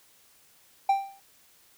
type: tone with exponential decay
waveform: triangle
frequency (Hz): 786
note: G5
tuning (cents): +4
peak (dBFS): -15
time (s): 0.89-1.2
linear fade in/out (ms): 5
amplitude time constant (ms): 66
effects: white hiss -60 dBFS RMS until 1.77 s